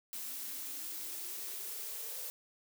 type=noise with high-pass filter sweep; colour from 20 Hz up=blue; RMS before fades=-42 dBFS; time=0.13-2.3 s; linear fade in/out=0 ms; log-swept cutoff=240 to 500 Hz; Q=7.6; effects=none